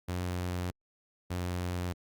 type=tone pair in turn; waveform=sawtooth; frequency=89.6 / 89.16 Hz; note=F2 / F2; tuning=+45 / +36 cents; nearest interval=unison; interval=9 cents; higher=first; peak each=-28 dBFS; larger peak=neither; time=0.08-0.71 / 1.3-1.93 s; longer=neither; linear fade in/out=10 ms; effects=Opus 48 kbps